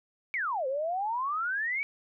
sine exponential two-way sweep, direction down then up, 2305 to 510 to 2305 Hz, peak -28 dBFS, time 0.34-1.83 s, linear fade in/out 0 ms, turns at 0.67 s, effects none

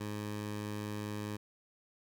15% pulse tone, 104.8 Hz, G#2, 16 cents sharp, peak -31 dBFS, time 0-1.37 s, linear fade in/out 10 ms, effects none

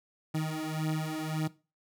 30% pulse beating tone pair, 155.56 / 157.36 Hz, D#3 / D#3, 0 / +20 cents, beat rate 1.8 Hz, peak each -31 dBFS, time 0.34-1.48 s, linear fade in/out 10 ms, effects noise-tail reverb RT60 0.3 s tail -18 dB re dry

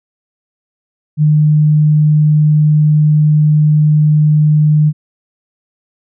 sine tone, 151.7 Hz, D#3, 44 cents flat, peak -6 dBFS, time 1.17-4.93 s, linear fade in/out 50 ms, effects none

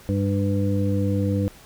harmonic tone, 99.3 Hz, G2, 23 cents sharp, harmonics 1 / 2 / 3 / 5, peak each -22 / -25 / -27 / -29 dBFS, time 0.09-1.48 s, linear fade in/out 0 ms, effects pink hiss -48 dBFS RMS until 1.65 s

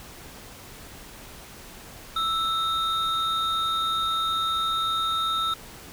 triangle tone pair together, 1318.5 / 3699 Hz, E6 / A#7, 0 / -14 cents, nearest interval octave + tritone, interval 1786 cents, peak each -23 / -26 dBFS, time 2.16-5.54 s, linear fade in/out 5 ms, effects pink hiss -44 dBFS RMS until 5.92 s

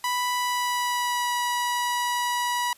sawtooth tone with pitch glide, 987.8 to 972.5 Hz, B5 to B5, 0 to -27 cents, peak -20 dBFS, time 0.04-2.73 s, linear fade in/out 2 ms, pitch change -27 cents, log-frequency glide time 0.35-1.35 s, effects white hiss -55 dBFS RMS until 2.77 s + resampled to 32000 Hz

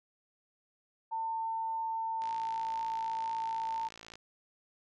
sine tone, 899 Hz, A5, 37 cents sharp, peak -32 dBFS, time 1.11-3.89 s, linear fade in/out 20 ms
click train, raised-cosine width 0.2 ms, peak -31 dBFS, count 109, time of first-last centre 2.22-4.155 s, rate 55.8 Hz
effects none

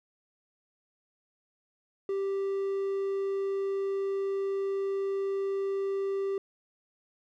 triangle tone, 392 Hz, G4, in tune, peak -26 dBFS, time 2.09-6.38 s, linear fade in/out 2 ms, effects none

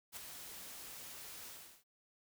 white noise with ADSR envelope, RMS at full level -44 dBFS, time 0.12-1.84 s, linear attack 49 ms, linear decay 4 ms, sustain -6 dB, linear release 360 ms, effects none

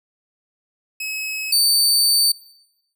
sawtooth tone pair in turn, 2564 / 4569 Hz, E7 / D8, -49 / -48 cents, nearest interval minor seventh, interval 1001 cents, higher second, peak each -22 / -11 dBFS, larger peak second, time 1-1.52 / 1.52-2.32 s, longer second, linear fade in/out 5 ms, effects noise-tail reverb RT60 0.9 s tail -21 dB re dry

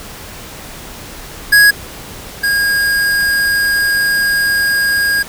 square tone pair in turn, 1661.2 / 1629.8 Hz, G#6 / G#6, 0 / -33 cents, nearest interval unison, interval 33 cents, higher first, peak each -5 / -12 dBFS, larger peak first, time 1.52-1.71 / 2.43-5.23 s, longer second, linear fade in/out 10 ms, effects pink hiss -31 dBFS RMS until 5.28 s

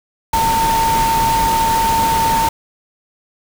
sine tone in noise, 905 Hz, A5, 48 cents sharp, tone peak -13 dBFS, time 0.33-2.49 s, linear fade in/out 5 ms, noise pink, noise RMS -21 dBFS, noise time 0.33-2.49 s, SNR +5 dB, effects none

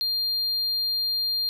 triangle tone, 4200 Hz, C8, 6 cents sharp, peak -22 dBFS, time 0.01-1.49 s, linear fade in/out 0 ms, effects none

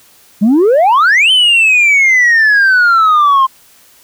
sine exponential two-way sweep, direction up then down, 193.5 to 3107 to 1044 Hz, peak -3 dBFS, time 0.41-3.47 s, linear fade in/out 20 ms, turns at 1.31 s, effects tanh soft clip ceiling -4 dBFS + white hiss -45 dBFS RMS until 4.03 s

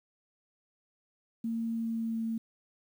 sine tone with pitch glide, 228.2 to 225.7 Hz, A#3 to A3, -37 to +44 cents, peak -30 dBFS, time 1.44-2.38 s, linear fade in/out 5 ms, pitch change -19 cents, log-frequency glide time 1.71-2.22 s, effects 10-bit

